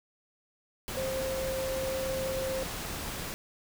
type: tone in noise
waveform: sine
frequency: 528 Hz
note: C5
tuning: 16 cents sharp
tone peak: -31 dBFS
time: 0.97-2.63 s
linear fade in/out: 0 ms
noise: pink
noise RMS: -37 dBFS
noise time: 0.88-3.34 s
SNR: +3 dB
effects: none